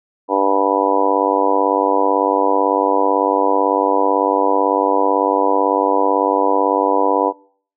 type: harmonic tone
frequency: 98 Hz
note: G2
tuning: in tune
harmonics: 3 / 4 / 5 / 6 / 7 / 8 / 9 / 10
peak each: -21 / -23 / -19 / -23 / -23 / -24 / -22 / -19 dBFS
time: 0.28-7.33 s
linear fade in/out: 50 ms
effects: noise-tail reverb RT60 0.5 s tail -22 dB re dry